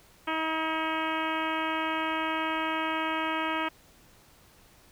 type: harmonic tone with a mistuned harmonic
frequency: 318.2 Hz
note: D#4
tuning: 39 cents sharp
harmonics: 1 / 2 / 3 / 4 / 5 / 6 / 7 / 8 / 9 / 10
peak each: -34 / -37 / -33 / -34 / -37 / -41 / -38 / -39 / -42 / -43 dBFS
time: 0.27-3.69 s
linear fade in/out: 10 ms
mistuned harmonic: 5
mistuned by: +18 cents
effects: pink hiss -58 dBFS RMS until 4.91 s